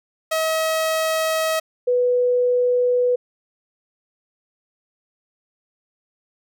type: tone pair in turn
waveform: sawtooth / sine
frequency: 639 / 493.4 Hz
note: D#5 / B4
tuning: +46 / -2 cents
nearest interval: major third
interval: 448 cents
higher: first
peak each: -15 dBFS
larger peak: neither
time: 0.31-1.6 / 1.87-3.16 s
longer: neither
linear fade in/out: 10 ms
effects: none